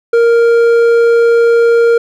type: tone with hard clipping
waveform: sine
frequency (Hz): 466.2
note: A#4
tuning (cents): 0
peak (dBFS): -7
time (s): 0.13-1.98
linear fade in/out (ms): 5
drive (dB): 6
effects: none